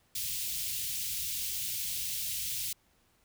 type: band-stop noise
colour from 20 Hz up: white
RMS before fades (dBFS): -35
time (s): 0.15-2.73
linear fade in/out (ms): 5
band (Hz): 150 to 2600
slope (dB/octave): 24
effects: pink hiss -69 dBFS RMS until 3.24 s